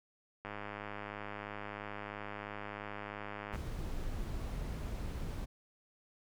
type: click train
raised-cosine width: 0.5 ms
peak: -27 dBFS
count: 321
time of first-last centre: 0.45-3.557 s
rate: 103 Hz
type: noise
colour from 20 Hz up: brown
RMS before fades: -39 dBFS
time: 3.52-5.46 s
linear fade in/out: 20 ms
effects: none